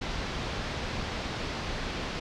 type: low-pass noise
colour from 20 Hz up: pink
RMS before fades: -34 dBFS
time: 0.01-2.2 s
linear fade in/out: 10 ms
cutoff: 5100 Hz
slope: 24 dB/octave
effects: none